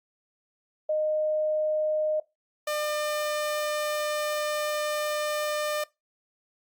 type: tone pair in turn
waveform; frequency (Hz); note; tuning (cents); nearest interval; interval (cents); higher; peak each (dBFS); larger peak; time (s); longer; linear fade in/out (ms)
sine / sawtooth; 616 / 600.9; D#5 / D5; -17 / +40; unison; 43; first; -23; neither; 0.89-2.2 / 2.67-5.84; second; 5
effects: noise-tail reverb RT60 0.2 s tail -20 dB re dry + Opus 48 kbps